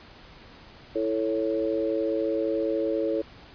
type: chord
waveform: sine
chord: A major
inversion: second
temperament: equal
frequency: 329.6 / 440 / 554.4 Hz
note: E4 / A4 / C#5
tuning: 0 / 0 / 0 cents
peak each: -28 dBFS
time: 0.95-3.22 s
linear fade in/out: 10 ms
effects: pink hiss -49 dBFS RMS until 3.54 s + resampled to 11025 Hz